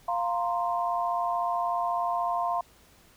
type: chord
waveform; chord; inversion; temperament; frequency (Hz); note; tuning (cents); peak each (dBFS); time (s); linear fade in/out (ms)
sine; F suspended fourth; none; just; 698.5 / 931.3 / 1047.7; F5 / Bb5 / C6; 0 / -2 / +2; -28 / -32 / -30; 0.08-2.61; 5
effects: pink hiss -58 dBFS RMS until 3.16 s